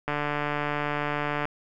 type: click train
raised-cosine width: 0.5 ms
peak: -13 dBFS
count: 203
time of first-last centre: 0.08-1.454 s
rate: 147 Hz
effects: none